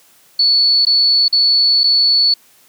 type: tone with dropouts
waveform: sine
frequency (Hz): 4435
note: C#8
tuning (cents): 0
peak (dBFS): -9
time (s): 0.39-2.34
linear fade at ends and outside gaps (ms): 5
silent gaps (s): 0.852-0.867 / 1.282-1.326 / 1.835-1.839
effects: white hiss -50 dBFS RMS until 2.68 s + high-pass 100 Hz 12 dB/octave